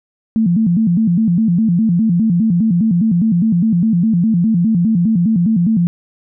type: tone with vibrato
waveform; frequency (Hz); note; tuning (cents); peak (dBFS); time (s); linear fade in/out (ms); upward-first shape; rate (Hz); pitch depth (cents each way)
sine; 196; G3; 0; -10; 0.36-5.87; 0; square; 4.9; 220
effects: none

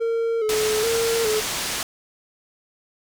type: tone with vibrato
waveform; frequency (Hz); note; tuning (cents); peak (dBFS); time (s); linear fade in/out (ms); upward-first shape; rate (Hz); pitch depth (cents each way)
triangle; 444.5; A4; +18; -18; 0-1.41; 20; square; 1.2; 55
type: low-pass noise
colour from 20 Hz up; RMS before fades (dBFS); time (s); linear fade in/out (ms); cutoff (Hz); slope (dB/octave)
white; -27; 0.49-1.83; 2; 7700; 12
effects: none

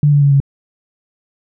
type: tone with pitch steps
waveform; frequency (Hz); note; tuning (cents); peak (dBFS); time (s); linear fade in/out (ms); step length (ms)
sine; 146.83 / 144.14 / 141.5 / 138.91; D3 / D3 / C#3 / C#3; 0 / -32 / +36 / +4; -7; 0.03-0.402; 2; 93
effects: none

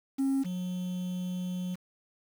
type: tone pair in turn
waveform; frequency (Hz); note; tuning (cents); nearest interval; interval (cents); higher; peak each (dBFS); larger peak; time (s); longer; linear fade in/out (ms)
triangle; 270.8 / 181.14; C#4 / F#3; -40 / -36; perfect fifth; 696; first; -22 / -29; first; 0.18-0.44 / 0.44-1.76; second; 20
effects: tanh soft clip ceiling -20 dBFS + 8-bit

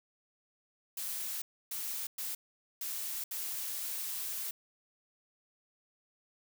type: noise bursts at uneven times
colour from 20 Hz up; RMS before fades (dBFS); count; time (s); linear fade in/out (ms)
blue; -38; 5; 0.97-1.42 / 1.71-2.07 / 2.18-2.35 / 2.81-3.24 / 3.31-4.51; 5
effects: none

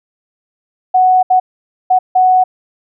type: tone bursts at uneven times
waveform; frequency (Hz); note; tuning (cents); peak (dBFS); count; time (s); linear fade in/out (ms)
sine; 741; F#5; +2; -6; 4; 0.94-1.23 / 1.3-1.4 / 1.9-1.99 / 2.15-2.44; 10
effects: none

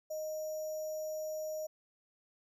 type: tone with sample-and-hold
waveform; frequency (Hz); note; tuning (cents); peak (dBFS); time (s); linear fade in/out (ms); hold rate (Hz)
sine; 620; D#5; -6; -36; 0.1-1.67; 10; 6300
effects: none

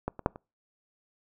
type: clicks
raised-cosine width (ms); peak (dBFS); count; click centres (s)
1; -16 / -25 / -9 / -28; 4; 0.08 / 0.193 / 0.261 / 0.359
effects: noise-tail reverb RT60 0.3 s tail -26 dB re dry

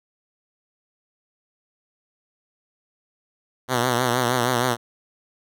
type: tone with vibrato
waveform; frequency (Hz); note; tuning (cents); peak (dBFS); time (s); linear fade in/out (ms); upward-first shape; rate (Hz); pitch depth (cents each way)
5% pulse; 123.47; B2; 0; -8; 3.68-4.77; 50; triangle; 6.4; 93
effects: none

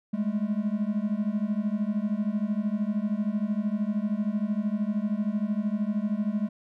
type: beating tone pair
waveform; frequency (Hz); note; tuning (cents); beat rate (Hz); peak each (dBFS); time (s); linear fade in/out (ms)
triangle; 202.9 / 215.9; G#3 / A3; -40 / -33; 13; -26; 0.13-6.49; 10
effects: none

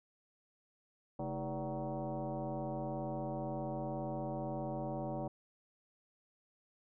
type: tone with frequency modulation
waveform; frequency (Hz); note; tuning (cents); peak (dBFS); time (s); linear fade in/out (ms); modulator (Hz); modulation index
sine; 220; A3; 0; -36; 1.19-5.28; 5; 179; 3.4
effects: none

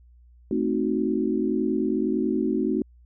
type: chord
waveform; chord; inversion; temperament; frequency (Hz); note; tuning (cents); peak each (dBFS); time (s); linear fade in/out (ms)
sine; A diminished seventh; none; equal; 220 / 261.6 / 311.1 / 370; A3 / C4 / Eb4 / Gb4; 0 / 0 / 0 / 0; -27; 0.51-2.82; 2
effects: added 60 Hz sine -50 dBFS peak until 3.05 s

